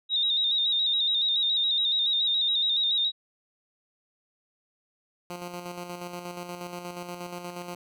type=tone with vibrato; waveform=sine; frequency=3729 Hz; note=A#7; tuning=in tune; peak=-22 dBFS; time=0.09-3.12 s; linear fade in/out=50 ms; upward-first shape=square; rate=7.1 Hz; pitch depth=45 cents each way
type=tone with tremolo; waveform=10% pulse; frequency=176.2 Hz; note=F3; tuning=16 cents sharp; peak=-26 dBFS; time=5.3-7.75 s; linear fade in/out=2 ms; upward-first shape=square; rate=8.4 Hz; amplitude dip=45%
effects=none